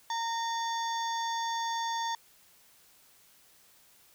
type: harmonic tone with a mistuned harmonic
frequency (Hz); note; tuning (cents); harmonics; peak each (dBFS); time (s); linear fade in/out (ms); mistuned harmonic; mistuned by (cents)
921; A#5; -21; 1 / 2 / 4 / 5 / 6 / 7; -31 / -40 / -40 / -46 / -46 / -44; 0.1-2.15; 2; 4; -93
effects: white hiss -61 dBFS RMS until 4.14 s